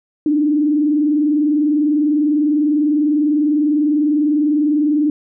sine tone with vibrato, 297.7 Hz, D4, 24 cents sharp, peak -12 dBFS, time 0.26-5.1 s, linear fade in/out 2 ms, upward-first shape sine, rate 20 Hz, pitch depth 91 cents each way, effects none

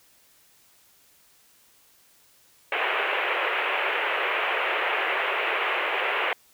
white band-pass noise, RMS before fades -26 dBFS, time 2.72-6.33 s, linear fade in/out 2 ms, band 380 to 2800 Hz, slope 48 dB/octave, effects white hiss -59 dBFS RMS until 6.53 s

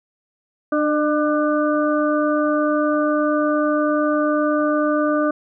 harmonic tone with a mistuned harmonic, 298.6 Hz, D4, 29 cents sharp, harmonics 1 / 2 / 4 / 5, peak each -19 / -20 / -24 / -28 dBFS, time 0.72-5.31 s, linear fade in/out 5 ms, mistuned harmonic 2, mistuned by +19 cents, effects none

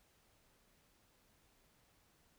silence, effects pink hiss -72 dBFS RMS until 2.38 s

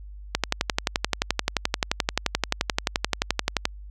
click train, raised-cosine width 0.2 ms, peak -3 dBFS, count 39, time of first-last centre 0.35-3.654 s, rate 11.5 Hz, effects added 50 Hz sine -38 dBFS peak until 3.9 s

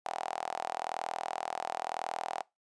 sawtooth tone with high-pass filter, 40.95 Hz, E1, 11 cents flat, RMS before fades -37 dBFS, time 0.05-2.43 s, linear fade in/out 10 ms, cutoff 760 Hz, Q 6.8, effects noise-tail reverb RT60 0.2 s tail -22 dB re dry + resampled to 22050 Hz

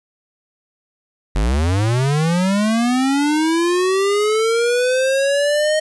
square linear sweep, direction up, 44.27 to 624 Hz, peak -15 dBFS, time 1.35-5.8 s, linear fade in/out 10 ms, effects resampled to 24000 Hz + 8-bit

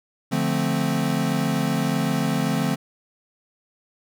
square chord, D minor seventh, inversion none, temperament equal, 146.83 / 174.61 / 220 / 261.6 Hz, D3 / F3 / A3 / C4, 0 / 0 / 0 / 0 cents, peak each -27 dBFS, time 0.31-2.76 s, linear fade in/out 20 ms, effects none

